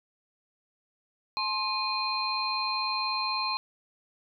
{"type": "tone cluster", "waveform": "sine", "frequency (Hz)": [853, 1056, 2466, 4158], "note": ["G#5", "C6", "D#7", "C8"], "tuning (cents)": [46, 16, -16, -12], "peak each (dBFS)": [-36, -31, -35, -31], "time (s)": [1.37, 3.57], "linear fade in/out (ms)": 0, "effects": []}